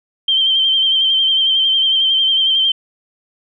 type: tone with vibrato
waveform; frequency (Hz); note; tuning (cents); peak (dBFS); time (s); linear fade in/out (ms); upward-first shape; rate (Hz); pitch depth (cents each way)
sine; 3136; G7; 0; -11; 0.28-2.72; 5; sine; 11; 36
effects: none